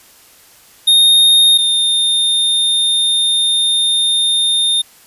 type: tone pair in turn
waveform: square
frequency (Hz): 3693 / 3640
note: A#7 / A#7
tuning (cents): -17 / -42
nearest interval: unison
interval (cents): 25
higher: first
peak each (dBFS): -7 / -12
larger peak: first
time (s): 0.87-1.58 / 1.58-4.82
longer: second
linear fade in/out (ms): 10
effects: white hiss -45 dBFS RMS until 5.06 s + resampled to 32000 Hz